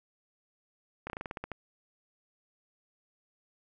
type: slowing click train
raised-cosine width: 0.5 ms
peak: -22 dBFS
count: 10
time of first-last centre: 1.07-1.517 s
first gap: 29 ms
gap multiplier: 1.13
effects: none